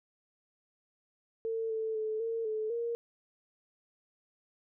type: tone with pitch steps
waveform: sine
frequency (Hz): 450.4 / 442.4 / 434.8 / 455.6 / 433.8 / 468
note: A4 / A4 / A4 / A#4 / A4 / A#4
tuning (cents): +40 / +9 / -21 / -40 / -25 / +7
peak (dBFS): -31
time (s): 1.45-2.95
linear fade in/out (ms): 0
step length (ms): 250
effects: none